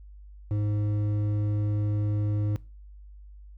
sine tone with hard clipping, 104.3 Hz, G#2, 8 cents sharp, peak -26 dBFS, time 0.51-2.56 s, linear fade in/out 0 ms, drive 8 dB, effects noise-tail reverb RT60 0.3 s tail -21 dB re dry + added 50 Hz sine -44 dBFS peak until 3.57 s

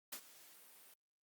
white noise with ADSR envelope, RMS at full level -44 dBFS, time 0.12-0.94 s, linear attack 8 ms, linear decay 71 ms, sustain -17 dB, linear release 4 ms, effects high-pass 200 Hz 12 dB/octave + Opus 48 kbps

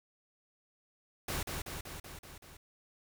pink noise with echo, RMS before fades -36 dBFS, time 1.28-1.43 s, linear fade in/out 5 ms, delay 190 ms, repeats 6, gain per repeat -3 dB, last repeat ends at 2.57 s, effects none

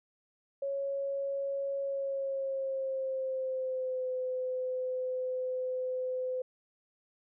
sine tone with pitch glide, 553 to 510 Hz, C#5 to C5, -4 to -44 cents, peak -31 dBFS, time 0.62-6.42 s, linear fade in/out 5 ms, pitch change -140 cents, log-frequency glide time 1.81-4.09 s, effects none

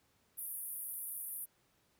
white band-pass noise, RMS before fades -43 dBFS, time 0.37-1.46 s, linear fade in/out 20 ms, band 9500 to 15000 Hz, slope 96 dB/octave, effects pink hiss -73 dBFS RMS until 1.99 s + high-pass 60 Hz 12 dB/octave

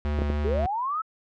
square tone with vibrato, 73.42 Hz, D2, in tune, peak -25 dBFS, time 0.05-0.66 s, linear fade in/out 0 ms, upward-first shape square, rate 3.6 Hz, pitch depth 11 cents each way
clicks, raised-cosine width 2 ms, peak -16 dBFS, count 3, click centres 0.189 / 0.219 / 0.301 s
sine linear sweep, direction up, 370 to 1328 Hz, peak -25 dBFS, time 0.44-1.02 s, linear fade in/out 10 ms
effects low-pass 3000 Hz 12 dB/octave

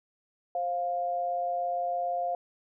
sine tone pair together, 528 / 701.4 Hz, C5 / F5, +16 / +7 cents, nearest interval perfect fourth, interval 491 cents, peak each -35 / -28 dBFS, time 0.55-2.35 s, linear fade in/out 2 ms, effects none

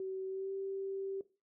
sine tone with pitch glide, 380 to 388.9 Hz, F#4 to G4, +46 to -14 cents, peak -36 dBFS, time 0-1.21 s, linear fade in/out 2 ms, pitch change +40 cents, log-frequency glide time 0.27-0.52 s, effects noise-tail reverb RT60 0.3 s tail -17 dB re dry

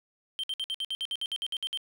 triangle tone bursts, 3136 Hz, G7, in tune, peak -28 dBFS, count 14, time 0.39-1.774 s, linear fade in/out 0 ms, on 45 ms, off 58 ms, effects none

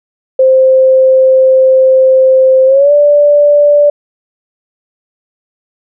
sine tone with pitch glide, 523.3 to 584 Hz, C5 to D5, 0 to -10 cents, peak -3 dBFS, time 0.39-3.9 s, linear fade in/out 5 ms, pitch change +190 cents, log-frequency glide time 2.66-2.92 s, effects none

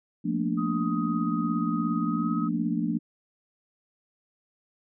sine chord, Bb major seventh, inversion second, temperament equal with one note detuned, 174.61 / 220 / 237.3 / 293.7 Hz, F3 / A3 / Bb3 / D4, 0 / 0 / +31 / 0 cents, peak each -30 dBFS, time 0.24-2.99 s, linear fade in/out 20 ms
sine tone with pitch glide, 1253 to 1269.8 Hz, D#6 to D#6, +12 to +35 cents, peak -33 dBFS, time 0.57-2.49 s, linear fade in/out 20 ms, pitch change +23 cents, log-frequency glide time 2.04-2.31 s
effects none

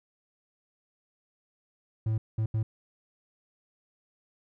triangle tone bursts at uneven times, 110 Hz, A2, in tune, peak -23 dBFS, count 3, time 2.06-2.18 / 2.38-2.46 / 2.54-2.63 s, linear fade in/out 5 ms, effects none

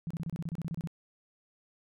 sine tone bursts, 164.81 Hz, E3, in tune, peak -32 dBFS, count 13, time 0.07-0.873 s, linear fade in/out 0 ms, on 35 ms, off 29 ms, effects none

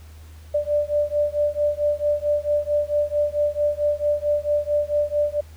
sine beating tone pair, 587.3 / 591.8 Hz, D5 / D5, 0 / +13 cents, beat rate 4.5 Hz, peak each -22 dBFS, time 0.54-5.41 s, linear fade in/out 10 ms, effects added 78 Hz sine -40 dBFS peak until 5.56 s + pink hiss -53 dBFS RMS until 5.56 s

